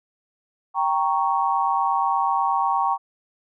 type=chord; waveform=sine; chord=G diminished; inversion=none; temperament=equal; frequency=784 / 932.3 / 1108.7 Hz; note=G5 / Bb5 / Db6; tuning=0 / 0 / 0 cents; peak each=-23 dBFS; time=0.74-2.98 s; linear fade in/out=50 ms; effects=none